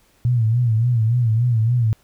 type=tone with vibrato; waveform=sine; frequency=116.54 Hz; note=A#2; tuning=in tune; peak=-14 dBFS; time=0.25-1.93 s; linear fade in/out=0 ms; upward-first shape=sine; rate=3.5 Hz; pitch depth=110 cents each way; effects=pink hiss -58 dBFS RMS until 2.03 s